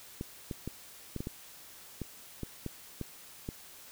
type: clicks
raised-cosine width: 3 ms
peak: -23 dBFS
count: 11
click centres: 0.211 / 0.512 / 0.676 / 1.163 / 1.205 / 1.271 / 2.017 / 2.433 / 2.663 / 3.013 / 3.489 s
effects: white hiss -52 dBFS RMS until 3.91 s